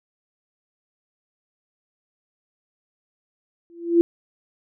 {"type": "tone with exponential growth", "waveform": "sine", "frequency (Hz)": 340.2, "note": "F4", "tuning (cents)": -45, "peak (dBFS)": -8, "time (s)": [3.7, 4.01], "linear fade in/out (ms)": 0, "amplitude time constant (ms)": 66, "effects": []}